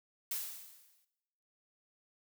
blue noise with exponential decay, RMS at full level -35 dBFS, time 0.31-1.05 s, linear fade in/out 5 ms, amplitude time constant 160 ms, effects noise-tail reverb RT60 1.0 s tail -18 dB re dry

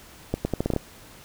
accelerating click train, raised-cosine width 2 ms, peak -10 dBFS, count 8, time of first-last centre 0.34-0.763 s, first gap 110 ms, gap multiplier 0.79, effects pink hiss -48 dBFS RMS until 1.24 s

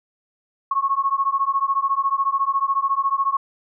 sine beating tone pair, 1090 / 1104 Hz, C#6 / C#6, -29 / -7 cents, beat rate 14 Hz, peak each -21 dBFS, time 0.71-3.37 s, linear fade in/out 5 ms, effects none

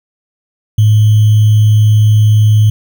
sine tone with sample-and-hold, 107 Hz, A2, 48 cents flat, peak -4 dBFS, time 0.78-2.7 s, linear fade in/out 5 ms, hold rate 3150 Hz, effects none

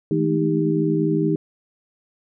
sine tone cluster, 160.4 / 212.3 / 221 / 312.2 / 396.9 Hz, E3 / G#3 / A3 / D#4 / G4, -47 / +38 / +8 / +6 / +22 cents, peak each -22 / -30 / -29 / -21 / -23 dBFS, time 0.11-1.36 s, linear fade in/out 2 ms, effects none

